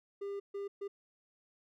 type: tone bursts at uneven times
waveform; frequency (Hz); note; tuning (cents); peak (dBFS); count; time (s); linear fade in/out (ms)
triangle; 400; G4; +35; -35; 3; 0.21-0.4 / 0.54-0.68 / 0.81-0.88; 10
effects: none